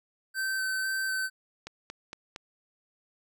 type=tone with vibrato; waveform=square; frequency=1541 Hz; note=G6; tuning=30 cents flat; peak=-29 dBFS; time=0.34-1.3 s; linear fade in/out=50 ms; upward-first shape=square; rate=2 Hz; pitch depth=9 cents each way
type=click train; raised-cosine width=0.2 ms; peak=-22 dBFS; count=4; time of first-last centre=1.67-2.361 s; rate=4.34 Hz
effects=none